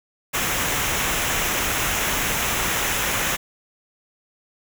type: noise with comb filter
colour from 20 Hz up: pink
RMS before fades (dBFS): -23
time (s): 0.33-3.37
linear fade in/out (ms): 20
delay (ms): 0.22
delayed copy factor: -0.55
effects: none